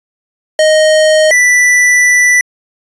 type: tone pair in turn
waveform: square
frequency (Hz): 622.3 / 1975.7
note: D#5 / B6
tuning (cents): 0 / 0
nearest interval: octave + minor sixth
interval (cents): 2000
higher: second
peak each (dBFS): -6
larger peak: neither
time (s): 0.59-1.31 / 1.31-2.41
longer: second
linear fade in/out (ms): 2
effects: resampled to 22050 Hz